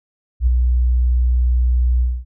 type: tone with ADSR envelope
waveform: sine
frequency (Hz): 61.4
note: B1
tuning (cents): -9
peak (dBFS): -9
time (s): 0.4-2.25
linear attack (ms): 68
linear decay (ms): 10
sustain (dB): -3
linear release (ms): 240
effects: none